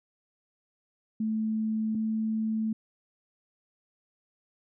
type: tone pair in turn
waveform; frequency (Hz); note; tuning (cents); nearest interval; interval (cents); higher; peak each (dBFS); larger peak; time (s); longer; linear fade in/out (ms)
sine; 218.8 / 219.8; A3 / A3; -9 / -2; unison; 7; second; -26; neither; 1.2-1.95 / 1.95-2.73; second; 5
effects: none